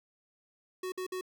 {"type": "tone bursts", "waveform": "square", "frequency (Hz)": 370, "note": "F#4", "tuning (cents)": 0, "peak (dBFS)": -35, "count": 3, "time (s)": [0.83, 1.211], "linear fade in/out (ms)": 5, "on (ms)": 91, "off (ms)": 54, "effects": []}